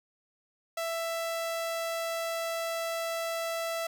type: tone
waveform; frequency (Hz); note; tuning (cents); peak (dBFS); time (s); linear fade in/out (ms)
sawtooth; 663; E5; +10; -27; 0.77-3.87; 5
effects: none